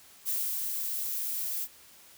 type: noise with ADSR envelope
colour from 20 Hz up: violet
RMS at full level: -30 dBFS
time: 0.25-1.68 s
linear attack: 36 ms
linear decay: 310 ms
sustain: -3 dB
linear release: 52 ms
effects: white hiss -55 dBFS RMS until 2.17 s